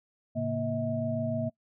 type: tone cluster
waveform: sine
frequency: 111.5 / 138.2 / 233.6 / 639 Hz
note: A2 / C#3 / A#3 / D#5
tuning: +23 / -5 / +4 / +46 cents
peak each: -35 / -36 / -32 / -32 dBFS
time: 0.35-1.5 s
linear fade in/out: 20 ms
effects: noise-tail reverb RT60 0.1 s tail -22 dB re dry